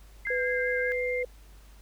sine tone with pitch glide, 2083 to 2104 Hz, C7 to C7, -8 to +9 cents, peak -31 dBFS, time 0.25-1.23 s, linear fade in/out 5 ms, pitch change +17 cents, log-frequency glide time 0.5-1.06 s
sine tone with vibrato, 1622 Hz, G#6, 41 cents flat, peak -30 dBFS, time 0.27-0.92 s, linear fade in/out 0 ms, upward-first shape triangle, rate 5.2 Hz, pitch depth 35 cents each way
sine tone, 498.7 Hz, B4, 17 cents sharp, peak -28 dBFS, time 0.3-1.25 s, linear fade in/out 5 ms
effects added 50 Hz sine -49 dBFS peak until 1.81 s + pink hiss -59 dBFS RMS until 1.81 s

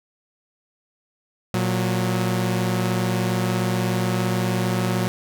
sawtooth tone pair together, 116.54 / 183.35 Hz, A#2 / F#3, 0 / -15 cents, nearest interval minor sixth, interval 785 cents, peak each -19 dBFS, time 1.54-5.08 s, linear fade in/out 0 ms, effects none

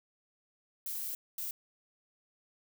violet noise bursts at uneven times, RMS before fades -38 dBFS, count 2, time 0.86-1.15 / 1.38-1.51 s, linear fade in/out 2 ms, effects none

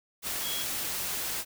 sine tone in noise, 3316 Hz, G#7, 3 cents flat, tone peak -35 dBFS, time 0.41-0.66 s, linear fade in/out 50 ms, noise white, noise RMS -33 dBFS, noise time 0.22-1.45 s, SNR -5 dB, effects none

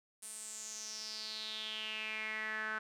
sawtooth tone with band-pass filter sweep, 217 Hz, A3, 24 cents flat, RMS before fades -42 dBFS, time 0.22-2.79 s, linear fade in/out 10 ms, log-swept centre 9400 to 1500 Hz, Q 5.8, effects none

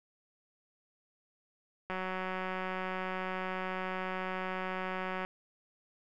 click train, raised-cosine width 0.5 ms, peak -22 dBFS, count 624, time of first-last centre 1.9-5.249 s, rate 186 Hz, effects none

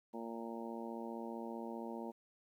harmonic tone, 115.3 Hz, A#2, 19 cents flat, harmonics 2 / 3 / 4 / 5 / 6 / 7 / 8, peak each -45 / -48 / -50 / -51 / -55 / -53 / -51 dBFS, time 0.13-2.12 s, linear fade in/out 20 ms, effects 12-bit

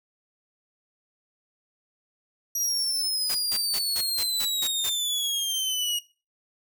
sawtooth exponential sweep, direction down, 5780 to 2874 Hz, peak -22 dBFS, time 2.55-5.99 s, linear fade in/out 5 ms
white noise bursts, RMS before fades -32 dBFS, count 8, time 3.29-4.898 s, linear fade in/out 10 ms, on 61 ms, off 160 ms
effects noise-tail reverb RT60 0.3 s tail -17 dB re dry

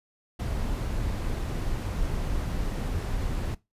brown noise, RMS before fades -29 dBFS, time 0.39-3.55 s, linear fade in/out 10 ms, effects noise-tail reverb RT60 0.2 s tail -19 dB re dry + resampled to 32000 Hz

